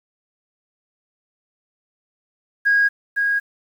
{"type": "tone with echo", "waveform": "sine", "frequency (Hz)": 1640, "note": "G#6", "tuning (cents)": -22, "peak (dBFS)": -12, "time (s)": [2.65, 2.89], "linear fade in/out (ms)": 20, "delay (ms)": 510, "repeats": 1, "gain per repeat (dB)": -4, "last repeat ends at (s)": 3.4, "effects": ["tanh soft clip ceiling -8 dBFS", "8-bit"]}